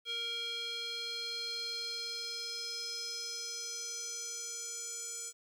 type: tone with band-pass filter sweep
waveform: square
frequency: 466.2 Hz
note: A#4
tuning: in tune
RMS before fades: -40 dBFS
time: 0.05-5.33 s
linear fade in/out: 50 ms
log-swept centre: 3300 to 7400 Hz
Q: 4.9
effects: 11-bit